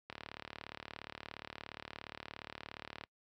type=click train; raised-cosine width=0.3 ms; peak=-27 dBFS; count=110; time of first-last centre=0.1-3.038 s; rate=37.1 Hz; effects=noise-tail reverb RT60 0.1 s tail -25 dB re dry + high-pass 60 Hz 12 dB/octave